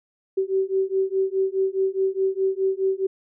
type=beating tone pair; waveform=sine; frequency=381.3 / 386.1 Hz; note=G4 / G4; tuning=-48 / -26 cents; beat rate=4.8 Hz; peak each=-23 dBFS; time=0.37-3.07 s; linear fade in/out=10 ms; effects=none